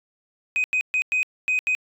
sine tone bursts at uneven times, 2508 Hz, D#7, 13 cents sharp, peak -17 dBFS, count 6, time 0.56-0.64 / 0.73-0.81 / 0.94-1.02 / 1.12-1.23 / 1.48-1.59 / 1.67-1.75 s, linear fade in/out 0 ms, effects tanh soft clip ceiling -17 dBFS

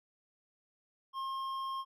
sine tone with hard clipping, 1069 Hz, C6, 37 cents sharp, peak -37 dBFS, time 1.13-1.85 s, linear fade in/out 50 ms, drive 7 dB, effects none

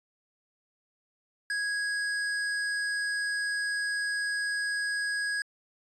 square tone, 1656 Hz, G#6, 5 cents flat, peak -29 dBFS, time 1.5-5.42 s, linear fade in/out 2 ms, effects resampled to 24000 Hz

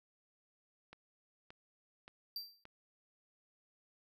click train, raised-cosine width 0.3 ms, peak -36 dBFS, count 4, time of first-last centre 0.93-2.654 s, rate 1.74 Hz
square tone with exponential decay, 4699 Hz, D8, in tune, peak -38 dBFS, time 2.36-2.64 s, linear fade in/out 2 ms, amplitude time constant 59 ms
effects none

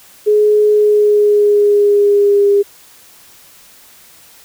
sine tone with pitch glide, 421.1 to 403.7 Hz, G#4 to G#4, +24 to -49 cents, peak -7 dBFS, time 0.26-2.63 s, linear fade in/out 20 ms, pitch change -73 cents, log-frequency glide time 0.72-2.49 s, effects white hiss -43 dBFS RMS until 4.44 s

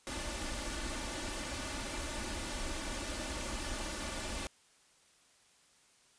pink noise with comb filter, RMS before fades -39 dBFS, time 0.07-4.47 s, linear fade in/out 0 ms, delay 3.4 ms, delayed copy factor +0.7, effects white hiss -66 dBFS RMS until 6.18 s + resampled to 22050 Hz

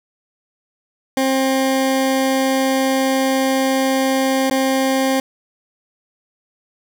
20% pulse tone with dropouts, 265.6 Hz, C4, 26 cents sharp, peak -10 dBFS, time 1.17-5.2 s, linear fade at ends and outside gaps 2 ms, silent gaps 4.499-4.51 s, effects none

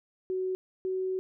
sine tone pair in turn, 373 / 374.8 Hz, F#4 / F#4, +14 / +22 cents, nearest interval unison, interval 8 cents, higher second, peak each -28 dBFS, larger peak neither, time 0.3-0.55 / 0.85-1.19 s, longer second, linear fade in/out 0 ms, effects none

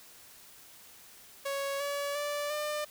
sawtooth tone with pitch steps, 555 / 569.3 / 583.9 / 599 Hz, C#5 / C#5 / D5 / D5, +2 / +46 / -10 / +34 cents, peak -28 dBFS, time 1.45-2.85 s, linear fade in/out 10 ms, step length 350 ms, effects white hiss -54 dBFS RMS until 2.9 s

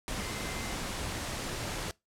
sine tone in noise, 2075 Hz, C7, 15 cents flat, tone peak -46 dBFS, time 0.2-0.75 s, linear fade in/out 0 ms, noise pink, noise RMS -36 dBFS, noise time 0.08-1.91 s, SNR -13 dB, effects noise-tail reverb RT60 0.2 s tail -22 dB re dry + low-pass 10000 Hz 12 dB/octave

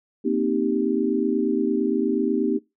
sine chord, C minor seventh, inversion third, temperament equal, 233.1 / 261.6 / 311.1 / 392 Hz, Bb3 / C4 / Eb4 / G4, 0 / 0 / 0 / 0 cents, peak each -25 dBFS, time 0.24-2.59 s, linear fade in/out 20 ms, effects noise-tail reverb RT60 0.2 s tail -21 dB re dry

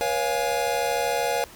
square chord, C# dominant seventh, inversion third, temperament equal with one note detuned, 481.5 / 554.4 / 698.5 / 830.6 Hz, B4 / C#5 / E#5 / G#5, -44 / 0 / 0 / 0 cents, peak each -29 dBFS, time 0.01-1.44 s, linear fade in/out 0 ms, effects pink hiss -46 dBFS RMS until 1.55 s

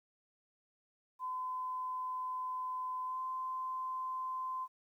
sine tone with pitch glide, 1019 to 1032.6 Hz, C6 to C6, -46 to -23 cents, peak -36 dBFS, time 1.19-4.68 s, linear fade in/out 50 ms, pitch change +23 cents, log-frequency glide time 3.05-3.2 s, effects 12-bit

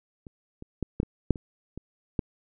clicks, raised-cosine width 3 ms, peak -30 / -27 / -15 / -10 / -19 / -6 / -26 / -24 / -12 dBFS, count 9, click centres 0.268 / 0.624 / 0.827 / 1.001 / 1.031 / 1.307 / 1.358 / 1.776 / 2.192 s, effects none

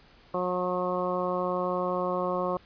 harmonic tone, 180.8 Hz, F#3, 40 cents flat, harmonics 1 / 2 / 3 / 4 / 5 / 6 / 7, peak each -35 / -33 / -30 / -36 / -39 / -32 / -42 dBFS, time 0.34-2.57 s, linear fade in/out 2 ms, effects pink hiss -57 dBFS RMS until 2.65 s + resampled to 11025 Hz

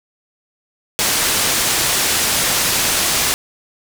white low-pass noise, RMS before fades -17 dBFS, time 0.99-3.34 s, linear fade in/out 0 ms, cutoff 10000 Hz, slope 12 dB/octave, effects none

